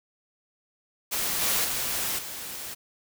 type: noise with level steps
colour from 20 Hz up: white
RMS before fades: -28 / -25 / -29 / -37 dBFS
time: 1.11-2.75 s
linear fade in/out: 20 ms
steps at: 1.41 / 1.64 / 2.18 s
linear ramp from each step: 10 ms
effects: none